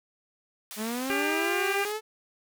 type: band-pass noise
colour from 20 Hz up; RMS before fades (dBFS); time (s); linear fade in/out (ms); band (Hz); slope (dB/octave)
white; -41; 0.71-1.92; 0; 760 to 15000; 12
type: linear sweep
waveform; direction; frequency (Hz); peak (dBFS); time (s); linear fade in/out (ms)
sawtooth; up; 207.7 to 440; -26; 0.76-2.01; 50
type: harmonic tone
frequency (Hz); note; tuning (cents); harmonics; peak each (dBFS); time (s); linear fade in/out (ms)
399; G4; +31; 1 / 2 / 3 / 4 / 5 / 6 / 7; -31 / -36 / -37 / -32 / -37 / -33 / -37; 1.1-1.85; 0
effects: none